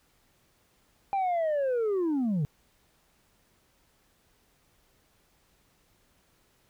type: linear sweep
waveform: sine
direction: down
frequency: 800 to 136.3 Hz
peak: -22 dBFS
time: 1.13-2.45 s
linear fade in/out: 0 ms
effects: tanh soft clip ceiling -24 dBFS + pink hiss -67 dBFS RMS until 6.69 s